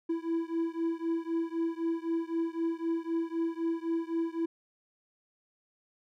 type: beating tone pair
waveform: triangle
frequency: 329.6 / 333.5 Hz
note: E4 / E4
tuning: 0 / +20 cents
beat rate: 3.9 Hz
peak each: -30 / -31 dBFS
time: 0.09-4.46 s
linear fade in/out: 10 ms
effects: none